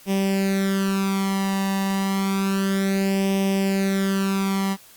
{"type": "tone with flanger", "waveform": "sawtooth", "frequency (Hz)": 194.6, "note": "G3", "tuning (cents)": -12, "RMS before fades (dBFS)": -22, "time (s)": [0.06, 4.77], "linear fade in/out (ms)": 50, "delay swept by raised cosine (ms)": [0.35, 1.07], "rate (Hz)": 0.3, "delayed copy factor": 0.75, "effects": ["white hiss -49 dBFS RMS until 4.96 s", "Opus 48 kbps"]}